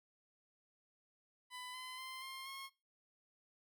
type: tone with pitch steps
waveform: 15% pulse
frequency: 1000 / 1019.8 / 1040.1 / 1060.7 / 1081.7 Hz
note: B5 / C6 / C6 / C6 / C#6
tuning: +21 / -45 / -11 / +23 / -43 cents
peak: -40 dBFS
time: 1.5-2.7 s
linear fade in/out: 50 ms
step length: 240 ms
effects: noise-tail reverb RT60 0.3 s tail -23 dB re dry